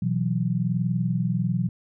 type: chord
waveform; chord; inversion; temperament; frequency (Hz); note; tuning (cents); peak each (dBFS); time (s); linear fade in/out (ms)
sine; B suspended fourth; none; equal; 123.47 / 164.81 / 185; B2 / E3 / F#3; 0 / 0 / 0; -26; 0.02-1.69; 5
effects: none